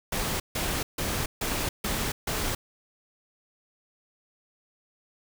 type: noise bursts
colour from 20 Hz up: pink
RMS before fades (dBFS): -29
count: 6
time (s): 0.12-2.55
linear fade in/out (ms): 5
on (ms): 280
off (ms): 150
effects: none